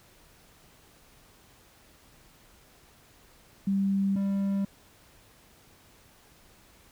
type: tone pair in turn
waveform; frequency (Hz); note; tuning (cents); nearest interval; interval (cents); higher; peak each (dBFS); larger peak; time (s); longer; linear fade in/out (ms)
sine / triangle; 196 / 197.25; G3 / G3; 0 / +11; unison; 11; second; -23; neither; 3.67-4.16 / 4.16-4.65; neither; 5
effects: pink hiss -58 dBFS RMS until 6.91 s